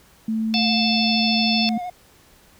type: tone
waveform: sine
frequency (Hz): 221.2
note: A3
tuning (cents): +9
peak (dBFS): -20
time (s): 0.28-1.78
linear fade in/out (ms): 5
type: tone with vibrato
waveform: triangle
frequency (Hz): 716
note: F5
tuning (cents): +43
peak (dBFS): -25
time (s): 0.54-1.9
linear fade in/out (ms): 5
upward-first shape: sine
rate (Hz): 13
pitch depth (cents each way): 33
type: harmonic tone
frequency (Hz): 880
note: A5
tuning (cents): 0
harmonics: 3 / 4 / 5 / 6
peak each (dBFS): -25 / -25 / -25 / -25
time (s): 0.54-1.69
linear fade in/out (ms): 0
effects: pink hiss -53 dBFS RMS until 2.59 s